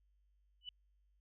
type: tone with exponential growth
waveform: sine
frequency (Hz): 2971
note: F#7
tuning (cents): +6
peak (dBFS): -39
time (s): 0.61-0.69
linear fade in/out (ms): 2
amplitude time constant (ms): 17
effects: added 50 Hz sine -70 dBFS peak until 1.2 s